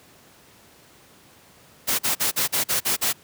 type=noise bursts; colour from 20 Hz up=white; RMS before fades=-22 dBFS; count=8; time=1.87-3.131 s; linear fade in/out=20 ms; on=120 ms; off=43 ms; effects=pink hiss -52 dBFS RMS until 3.23 s + high-pass 100 Hz 12 dB/octave